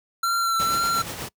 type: tone with vibrato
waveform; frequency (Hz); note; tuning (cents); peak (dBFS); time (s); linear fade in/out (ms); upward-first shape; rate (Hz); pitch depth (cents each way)
square; 1357; E6; +50; -21; 0.23-1.02; 5; sine; 2; 23
type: noise with tremolo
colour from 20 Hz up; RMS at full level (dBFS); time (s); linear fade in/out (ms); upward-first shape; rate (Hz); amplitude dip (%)
pink; -30; 0.59-1.29; 10; triangle; 8.3; 55
effects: noise-tail reverb RT60 0.1 s tail -24 dB re dry + high-pass 80 Hz 12 dB/octave